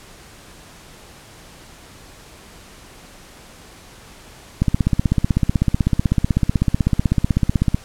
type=click train; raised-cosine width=5 ms; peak=-3 dBFS; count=51; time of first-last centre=4.62-7.745 s; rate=16 Hz; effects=pink hiss -43 dBFS RMS until 7.84 s + low-pass 11000 Hz 12 dB/octave